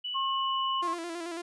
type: tone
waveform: sine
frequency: 2960 Hz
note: F#7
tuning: in tune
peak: -32 dBFS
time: 0.04-0.82 s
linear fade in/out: 10 ms
type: tone with pitch glide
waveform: sine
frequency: 1078 to 1069.3 Hz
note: C#6 to C6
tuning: -49 to +37 cents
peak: -28 dBFS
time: 0.14-0.95 s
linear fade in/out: 20 ms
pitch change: -14 cents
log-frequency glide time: 0.34-0.6 s
type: tone with vibrato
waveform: sawtooth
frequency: 339.1 Hz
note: E4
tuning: 49 cents sharp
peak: -31 dBFS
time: 0.82-1.42 s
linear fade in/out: 10 ms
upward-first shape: square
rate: 9.1 Hz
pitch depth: 46 cents each way
effects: resampled to 24000 Hz